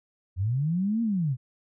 sine linear two-way sweep, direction up then down, 84.8 to 235.3 to 117 Hz, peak -23 dBFS, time 0.36-1.37 s, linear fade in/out 50 ms, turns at 1.02 s, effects none

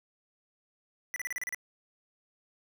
square tone bursts, 1975.5 Hz, B6, in tune, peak -33 dBFS, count 8, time 1.14-1.546 s, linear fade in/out 0 ms, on 21 ms, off 34 ms, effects none

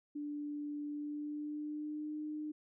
sine tone with pitch glide, 293.5 to 303.5 Hz, D4 to D#4, -1 to -43 cents, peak -38 dBFS, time 0.15-2.52 s, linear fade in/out 10 ms, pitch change +58 cents, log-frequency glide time 0.87-2.18 s, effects none

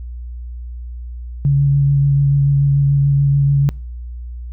sine tone with vibrato, 140.3 Hz, C#3, 21 cents sharp, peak -10 dBFS, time 1.45-3.69 s, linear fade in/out 0 ms, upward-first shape sine, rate 6.9 Hz, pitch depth 15 cents each way, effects noise-tail reverb RT60 0.5 s tail -26 dB re dry + added 60 Hz sine -26 dBFS peak until 4.52 s

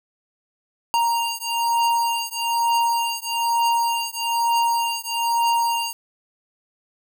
square beating tone pair, 932.3 / 933.4 Hz, A#5 / A#5, 0 / +2 cents, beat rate 1.1 Hz, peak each -23 / -23 dBFS, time 0.94-5.93 s, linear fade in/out 0 ms, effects none

